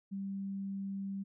sine tone, 196 Hz, G3, in tune, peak -36 dBFS, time 0.11-1.24 s, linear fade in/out 20 ms, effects none

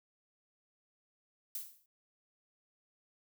violet noise with exponential decay, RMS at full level -37 dBFS, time 1.55-1.86 s, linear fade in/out 2 ms, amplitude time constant 67 ms, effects none

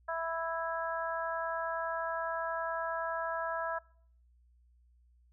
harmonic tone, 329.6 Hz, E4, in tune, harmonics 2 / 3 / 4 / 5, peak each -36 / -38 / -39 / -40 dBFS, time 0.08-3.79 s, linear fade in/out 10 ms, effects noise-tail reverb RT60 0.6 s tail -25 dB re dry + added 60 Hz sine -62 dBFS peak until 5.32 s

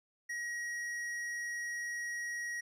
sine tone with hard clipping, 1899 Hz, A#6, 32 cents sharp, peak -38 dBFS, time 0.29-2.61 s, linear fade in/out 10 ms, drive 9 dB, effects none

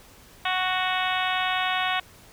harmonic tone, 370 Hz, F#4, in tune, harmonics 2 / 3 / 4 / 5 / 6 / 7 / 8 / 9 / 10, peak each -28 / -30 / -31 / -32 / -33 / -33 / -34 / -35 / -35 dBFS, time 0.45-2 s, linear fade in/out 5 ms, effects pink hiss -51 dBFS RMS until 2.32 s

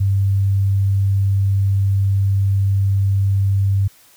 sine tone, 98.2 Hz, G2, 4 cents sharp, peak -13 dBFS, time 0-3.88 s, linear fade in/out 10 ms, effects white hiss -50 dBFS RMS until 4.16 s

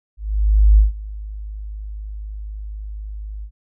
sine tone with ADSR envelope, 52 Hz, G#1, 3 cents sharp, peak -6 dBFS, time 0.17-3.51 s, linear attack 610 ms, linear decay 140 ms, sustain -21 dB, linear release 75 ms, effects none

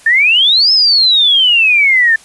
sine exponential two-way sweep, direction up then down, 1760 to 5274 to 1760 Hz, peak -6 dBFS, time 0.06-2.16 s, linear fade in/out 5 ms, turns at 0.72 s, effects white hiss -41 dBFS RMS until 2.24 s + resampled to 24000 Hz

